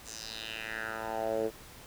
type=tone with band-pass filter sweep; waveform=10% pulse; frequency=111.1 Hz; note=A2; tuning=17 cents sharp; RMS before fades=-36 dBFS; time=0.04-1.51 s; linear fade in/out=50 ms; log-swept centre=7400 to 410 Hz; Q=3.2; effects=pink hiss -51 dBFS RMS until 1.86 s